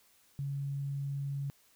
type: tone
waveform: sine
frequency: 139.8 Hz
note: C#3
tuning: 15 cents sharp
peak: -33 dBFS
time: 0.39-1.5 s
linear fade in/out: 0 ms
effects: white hiss -66 dBFS RMS until 1.75 s